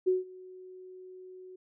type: tone with ADSR envelope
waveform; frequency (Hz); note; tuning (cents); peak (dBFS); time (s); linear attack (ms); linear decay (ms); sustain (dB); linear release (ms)
sine; 370; F#4; 0; -21; 0.06-1.56; 20; 160; -24; 7
effects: none